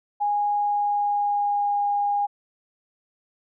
sine tone with pitch glide, 824 to 815.5 Hz, G#5 to G#5, -14 to -32 cents, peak -20 dBFS, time 0.2-2.27 s, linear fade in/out 20 ms, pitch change -18 cents, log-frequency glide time 0.53-1.85 s, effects none

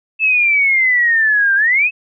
sine exponential two-way sweep, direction down then up, 2637 to 1568 to 2637 Hz, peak -10 dBFS, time 0.19-1.91 s, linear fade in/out 50 ms, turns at 1.55 s, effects none

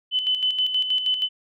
sine tone with tremolo, 3021 Hz, F#7, 35 cents sharp, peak -18 dBFS, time 0.11-1.29 s, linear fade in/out 50 ms, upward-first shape square, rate 6.3 Hz, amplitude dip 55%, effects none

